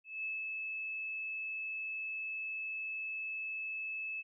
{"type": "tone with ADSR envelope", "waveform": "sine", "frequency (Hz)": 2607, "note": "E7", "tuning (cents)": -20, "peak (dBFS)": -35, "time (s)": [0.04, 4.23], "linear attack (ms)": 200, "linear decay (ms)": 190, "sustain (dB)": -2, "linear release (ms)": 31, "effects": []}